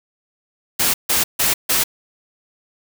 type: noise bursts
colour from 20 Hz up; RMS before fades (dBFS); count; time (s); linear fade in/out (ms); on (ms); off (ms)
white; -17; 4; 0.79-1.84; 10; 150; 150
effects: none